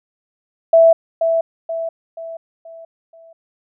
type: tone with echo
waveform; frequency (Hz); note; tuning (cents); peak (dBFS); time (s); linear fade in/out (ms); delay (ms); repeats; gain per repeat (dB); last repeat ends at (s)
sine; 659.3; E5; 0; -6; 0.73-0.93; 5; 480; 5; -7; 3.33
effects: none